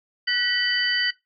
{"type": "tone cluster", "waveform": "sine", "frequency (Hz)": [1494, 1933, 3008, 4635], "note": ["F#6", "B6", "F#7", "D8"], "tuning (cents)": [16, -38, 28, -24], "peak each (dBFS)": [-30, -24, -25, -27], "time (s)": [0.27, 1.11], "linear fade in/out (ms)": 10, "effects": ["noise-tail reverb RT60 0.2 s tail -19 dB re dry"]}